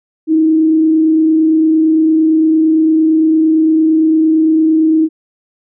sine tone with frequency modulation, 317.2 Hz, D#4, 33 cents sharp, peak -7 dBFS, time 0.27-5.09 s, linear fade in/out 50 ms, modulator 28.8 Hz, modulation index 0.24, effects none

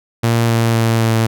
sawtooth tone with pitch steps, 116.2 / 115.13 / 114.07 / 113.02 Hz, A#2 / A#2 / A#2 / A2, -5 / -21 / -37 / +47 cents, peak -8 dBFS, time 0.23-1.27 s, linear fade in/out 10 ms, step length 260 ms, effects none

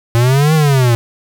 square exponential two-way sweep, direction up then down, 114.6 to 160.3 to 114.6 Hz, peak -9 dBFS, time 0.15-0.95 s, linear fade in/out 0 ms, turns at 0.54 s, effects none

